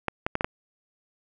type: clicks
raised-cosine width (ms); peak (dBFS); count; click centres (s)
0.5; -10; 5; 0.083 / 0.265 / 0.354 / 0.409 / 0.445
effects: none